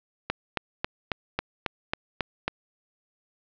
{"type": "click train", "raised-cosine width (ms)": 0.3, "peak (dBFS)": -9, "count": 9, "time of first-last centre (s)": [0.3, 2.48], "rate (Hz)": 3.67, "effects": ["low-pass 4000 Hz 12 dB/octave"]}